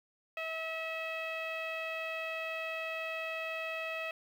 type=tone with low-pass filter; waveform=sawtooth; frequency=646 Hz; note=E5; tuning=35 cents flat; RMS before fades=-38 dBFS; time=0.37-4.11 s; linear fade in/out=2 ms; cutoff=2600 Hz; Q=4.7; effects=10-bit